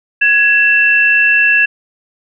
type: tone pair together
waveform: sine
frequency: 1670.7 / 2679 Hz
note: G#6 / E7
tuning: +10 / +27 cents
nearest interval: minor sixth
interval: 817 cents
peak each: -10 dBFS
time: 0.21-1.66 s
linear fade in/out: 10 ms
effects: none